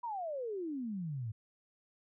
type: exponential sweep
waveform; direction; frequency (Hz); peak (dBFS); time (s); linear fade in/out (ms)
sine; down; 987.8 to 104.3; -36; 0.03-1.32; 10
effects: none